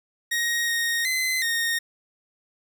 sawtooth tone with pitch steps, 1877 / 1862 / 2044 / 1851 Hz, A#6 / A#6 / C7 / A#6, +11 / -2 / -41 / -13 cents, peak -19 dBFS, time 0.31-1.79 s, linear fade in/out 10 ms, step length 370 ms, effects none

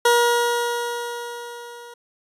20% pulse tone with level ramp, 476.6 Hz, A#4, 38 cents sharp, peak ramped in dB -8 to -34 dBFS, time 0.05-1.94 s, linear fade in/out 5 ms, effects resampled to 32000 Hz

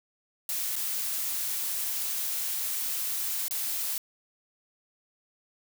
blue noise with dropouts, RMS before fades -31 dBFS, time 0.49-3.98 s, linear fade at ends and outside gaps 1 ms, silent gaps 0.757-0.763 / 3.482-3.509 s, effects none

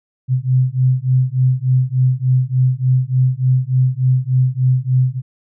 sine beating tone pair, 126.9 / 130.3 Hz, B2 / C3, +47 / -7 cents, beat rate 3.4 Hz, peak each -15 dBFS, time 0.28-5.22 s, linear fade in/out 50 ms, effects none

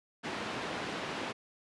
pink band-pass noise, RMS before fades -38 dBFS, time 0.23-1.33 s, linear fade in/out 20 ms, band 220 to 3300 Hz, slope 12 dB/octave, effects resampled to 24000 Hz

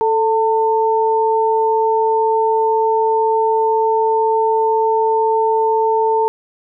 sine tone pair together, 440 / 899 Hz, A4 / A5, 0 / +37 cents, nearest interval octave, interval 1237 cents, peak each -15 dBFS, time 0.01-6.28 s, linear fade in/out 0 ms, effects none

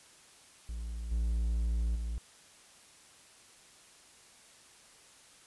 triangle tone with level steps, 57 Hz, A#1, 38 cents flat, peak -34 / -26 / -31 dBFS, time 0.69-2.18 s, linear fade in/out 0 ms, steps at 1.11 / 1.95 s, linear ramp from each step 10 ms, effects white hiss -58 dBFS RMS until 5.46 s + resampled to 24000 Hz

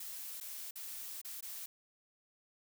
blue noise with dropouts, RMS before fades -45 dBFS, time 0-1.66 s, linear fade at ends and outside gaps 5 ms, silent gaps 0.402-0.409 / 0.71-0.756 / 1.216-1.247 / 1.408-1.425 s, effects none

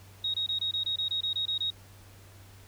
sine tone bursts, 3768 Hz, A#7, 18 cents sharp, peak -27 dBFS, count 12, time 0.24-1.704 s, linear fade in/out 5 ms, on 100 ms, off 24 ms, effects added 97 Hz sine -51 dBFS peak until 2.67 s + pink hiss -56 dBFS RMS until 2.67 s

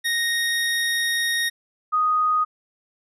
25% pulse / sine tone pair in turn, 1864.7 / 1244.5 Hz, A#6 / D#6, 0 / 0 cents, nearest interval perfect fifth, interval 700 cents, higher first, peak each -17 dBFS, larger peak neither, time 0.04-1.5 / 1.92-2.45 s, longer first, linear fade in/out 20 ms, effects resampled to 32000 Hz

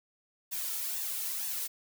blue noise with flanger, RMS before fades -35 dBFS, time 0.51-1.68 s, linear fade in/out 20 ms, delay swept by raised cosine 1.1 to 2.3 ms, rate 2.1 Hz, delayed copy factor +0.6, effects none

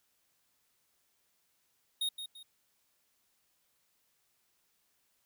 square tone with echo, 3729 Hz, A#7, in tune, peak -31 dBFS, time 2.01-2.09 s, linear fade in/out 5 ms, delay 170 ms, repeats 2, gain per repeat -9 dB, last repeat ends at 2.43 s, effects white hiss -75 dBFS RMS until 5.25 s

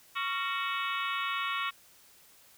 harmonic tone with a mistuned harmonic, 371.8 Hz, F#4, 8 cents sharp, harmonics 3 / 4 / 5 / 6 / 7 / 8 / 9 / 10, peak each -34 / -37 / -40 / -39 / -39 / -41 / -44 / -43 dBFS, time 0.15-1.71 s, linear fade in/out 20 ms, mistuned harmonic 4, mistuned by -130 cents, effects white hiss -59 dBFS RMS until 2.57 s

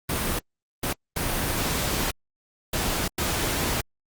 pink noise bursts at uneven times, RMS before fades -26 dBFS, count 5, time 0.09-0.39 / 0.83-0.93 / 1.16-2.11 / 2.73-3.08 / 3.18-3.81 s, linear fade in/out 5 ms, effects Opus 32 kbps

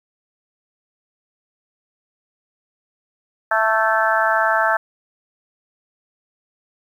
harmonic tone with a mistuned harmonic, 221 Hz, A3, 8 cents sharp, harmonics 3 / 4 / 5 / 6 / 7 / 8, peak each -21 / -21 / -26 / -21 / -21 / -24 dBFS, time 3.51-4.77 s, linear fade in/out 5 ms, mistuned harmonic 8, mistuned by -30 cents, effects 8-bit

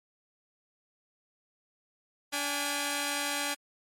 5% pulse tone pair together, 287.9 / 814.3 Hz, D4 / G#5, -34 / -34 cents, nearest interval octave + tritone, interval 1800 cents, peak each -21 dBFS, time 2.32-3.55 s, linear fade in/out 20 ms, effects MP3 64 kbps

